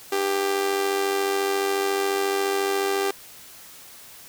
sawtooth tone with amplitude modulation, 394.8 Hz, G4, 12 cents sharp, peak -15 dBFS, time 0.12-3.11 s, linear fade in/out 5 ms, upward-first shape sine, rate 94.2 Hz, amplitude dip 60%, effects white hiss -45 dBFS RMS until 4.28 s

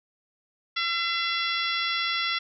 harmonic tone, 678 Hz, E5, 49 cents sharp, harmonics 2 / 3 / 4 / 5 / 6 / 7 / 8, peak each -31 / -30 / -34 / -30 / -36 / -37 / -38 dBFS, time 0.76-2.39 s, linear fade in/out 10 ms, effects none

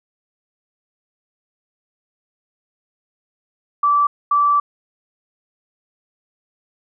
sine tone bursts at uneven times, 1161 Hz, D6, 20 cents flat, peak -12 dBFS, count 2, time 3.83-4.07 / 4.31-4.6 s, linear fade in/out 5 ms, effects none

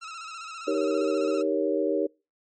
sawtooth tone with vibrato, 1318.5 Hz, E6, in tune, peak -33 dBFS, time 0.01-1.43 s, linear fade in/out 20 ms, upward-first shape square, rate 15 Hz, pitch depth 53 cents each way
sine chord, Eb dominant seventh, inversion none, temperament equal, 311.1 / 392 / 466.2 / 554.4 Hz, Eb4 / G4 / Bb4 / Db5, 0 / 0 / 0 / 0 cents, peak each -28 dBFS, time 0.67-2.07 s, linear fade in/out 10 ms
effects noise-tail reverb RT60 0.3 s tail -26 dB re dry + MP3 32 kbps

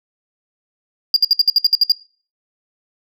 sine tone bursts, 4816 Hz, D8, 43 cents sharp, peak -5 dBFS, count 10, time 1.14-1.92 s, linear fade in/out 2 ms, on 24 ms, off 60 ms, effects noise-tail reverb RT60 0.4 s tail -23 dB re dry + tanh soft clip ceiling -7 dBFS

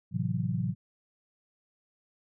sine chord, F# half-diminished seventh, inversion first, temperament equal, 110 / 130.81 / 164.81 / 185 Hz, A2 / C3 / E3 / F#3, 0 / 0 / 0 / 0 cents, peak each -33 dBFS, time 0.11-0.75 s, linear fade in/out 50 ms, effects none

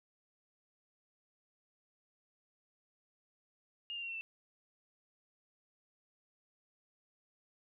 sine tone with pitch steps, 2832 / 2790 / 2748 / 2707 / 2667 Hz, F7 / F7 / F7 / E7 / E7, +23 / -2 / -29 / +45 / +20 cents, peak -39 dBFS, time 3.9-4.21 s, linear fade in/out 0 ms, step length 62 ms, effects none

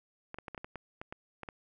clicks, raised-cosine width 0.5 ms, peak -26 dBFS, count 11, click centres 0.344 / 0.386 / 0.482 / 0.547 / 0.578 / 0.645 / 0.757 / 1.015 / 1.125 / 1.433 / 1.488 s, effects none

